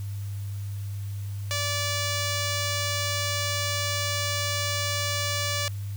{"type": "tone", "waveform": "5% pulse", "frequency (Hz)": 580, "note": "D5", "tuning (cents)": -22, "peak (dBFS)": -15, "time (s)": [1.51, 5.68], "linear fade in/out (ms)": 0, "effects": ["added 100 Hz sine -30 dBFS peak until 5.96 s", "white hiss -51 dBFS RMS until 5.96 s"]}